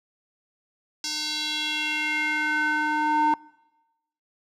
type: tone with band-pass filter sweep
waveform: square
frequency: 304 Hz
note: D#4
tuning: 40 cents flat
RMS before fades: -25 dBFS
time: 1.04-3.34 s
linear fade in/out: 2 ms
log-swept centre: 5300 to 880 Hz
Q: 3.2
effects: noise-tail reverb RT60 1.0 s tail -24 dB re dry